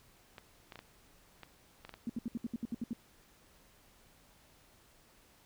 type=clicks; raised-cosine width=0.3 ms; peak=-31 dBFS; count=8; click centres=0.382 / 0.722 / 0.757 / 0.791 / 1.433 / 1.85 / 1.893 / 1.94 s
type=tone bursts; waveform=sine; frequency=233.1 Hz; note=A#3; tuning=in tune; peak=-33 dBFS; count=10; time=2.07-2.932 s; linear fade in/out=2 ms; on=25 ms; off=68 ms
effects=pink hiss -64 dBFS RMS until 5.45 s